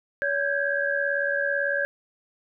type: tone cluster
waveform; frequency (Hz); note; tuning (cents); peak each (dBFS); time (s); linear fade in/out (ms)
sine; 565 / 1579 / 1657; C#5 / G6 / G#6; +33 / +12 / -4; -27; 0.22-1.85; 0
effects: none